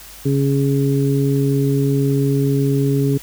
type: harmonic tone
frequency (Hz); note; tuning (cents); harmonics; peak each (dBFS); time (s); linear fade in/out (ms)
138.59; C#3; 0; 1 / 2 / 3; -16 / -19 / -21; 0.25-3.18; 10
effects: added 50 Hz sine -44 dBFS peak until 3.22 s + white hiss -39 dBFS RMS until 3.22 s